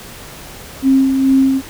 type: tone with tremolo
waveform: sine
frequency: 267.3 Hz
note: C4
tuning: 37 cents sharp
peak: -7 dBFS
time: 0.82-1.62 s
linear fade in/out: 50 ms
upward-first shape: sine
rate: 2.3 Hz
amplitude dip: 45%
effects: pink hiss -34 dBFS RMS until 1.69 s